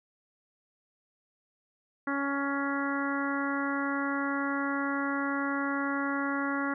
harmonic tone, 279.3 Hz, C#4, 13 cents sharp, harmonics 1 / 2 / 3 / 4 / 5 / 6 / 7, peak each -31 / -39 / -40 / -36 / -35 / -38 / -40 dBFS, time 2.07-6.74 s, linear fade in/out 5 ms, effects none

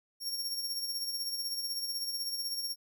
sawtooth tone with tremolo, 5530 Hz, F8, 18 cents flat, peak -29 dBFS, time 0.2-2.76 s, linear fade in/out 50 ms, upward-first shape sine, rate 16 Hz, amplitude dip 50%, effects none

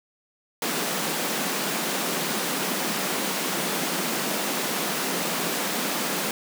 pink high-pass noise, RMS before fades -27 dBFS, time 0.62-6.31 s, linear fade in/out 2 ms, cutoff 170 Hz, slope 48 dB/octave, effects none

